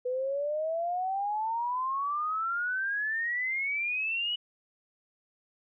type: exponential sweep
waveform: sine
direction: up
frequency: 493.5 to 2960 Hz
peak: -28 dBFS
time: 0.05-4.36 s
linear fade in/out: 10 ms
effects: none